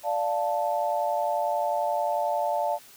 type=chord; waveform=sine; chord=D minor; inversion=none; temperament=equal; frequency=587.3 / 698.5 / 880 Hz; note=D5 / F5 / A5; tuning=0 / 0 / 0 cents; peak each=-28 dBFS; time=0.03-2.79 s; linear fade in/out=50 ms; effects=white hiss -51 dBFS RMS until 2.96 s